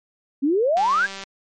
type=exponential sweep; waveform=sine; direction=up; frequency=261.6 to 1700 Hz; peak=-16 dBFS; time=0.42-1.07 s; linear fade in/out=20 ms
type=click train; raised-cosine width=0.2 ms; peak=-17 dBFS; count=92; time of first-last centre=0.77-1.237 s; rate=195 Hz
effects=MP3 48 kbps